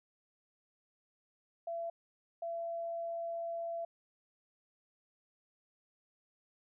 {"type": "tone bursts at uneven times", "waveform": "sine", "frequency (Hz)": 674, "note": "E5", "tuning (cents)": 38, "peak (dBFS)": -36, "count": 2, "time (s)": [[1.67, 1.9], [2.42, 3.85]], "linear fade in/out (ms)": 5, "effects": []}